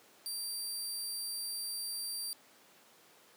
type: tone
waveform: 20% pulse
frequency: 4700 Hz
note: D8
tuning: 1 cent sharp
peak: -31 dBFS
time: 0.26-2.33 s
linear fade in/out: 0 ms
effects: pink hiss -61 dBFS RMS until 3.36 s + high-pass 300 Hz 12 dB/octave